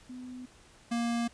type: tone pair in turn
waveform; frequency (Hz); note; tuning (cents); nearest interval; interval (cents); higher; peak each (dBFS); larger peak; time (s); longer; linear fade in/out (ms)
sine / square; 251.7 / 234.8; B3 / A#3; +33 / +13; minor second; 120; first; -40 / -29; second; 0.09-0.46 / 0.91-1.28; neither; 10
effects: pink hiss -58 dBFS RMS until 1.33 s + resampled to 22050 Hz